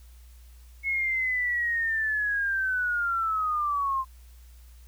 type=linear sweep; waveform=sine; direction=down; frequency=2189 to 1043 Hz; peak=-24 dBFS; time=0.83-4.05 s; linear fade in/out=50 ms; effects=added 60 Hz sine -47 dBFS peak until 4.87 s + white hiss -61 dBFS RMS until 4.87 s